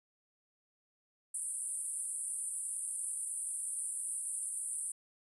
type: band-pass noise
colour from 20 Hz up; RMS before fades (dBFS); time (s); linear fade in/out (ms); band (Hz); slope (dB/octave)
white; -39; 1.34-4.92; 5; 8600 to 10000; 96
effects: none